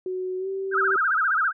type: tone with pitch glide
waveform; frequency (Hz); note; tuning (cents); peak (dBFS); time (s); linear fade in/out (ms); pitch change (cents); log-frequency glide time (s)
sine; 370 to 386.4; F#4 to G4; 0 to -25; -26; 0.06-0.96; 2; +75; 0.38-0.48
type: tone with vibrato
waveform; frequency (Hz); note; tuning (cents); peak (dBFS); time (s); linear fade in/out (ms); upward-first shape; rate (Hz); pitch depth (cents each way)
sine; 1420; F6; +28; -19; 0.71-1.53; 50; sine; 15; 220
effects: none